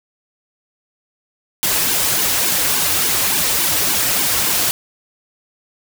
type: noise with flanger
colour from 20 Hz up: white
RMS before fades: -17 dBFS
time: 1.63-4.71 s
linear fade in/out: 0 ms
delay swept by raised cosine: 1.5 to 5.2 ms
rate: 3.5 Hz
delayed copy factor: -0.9
effects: none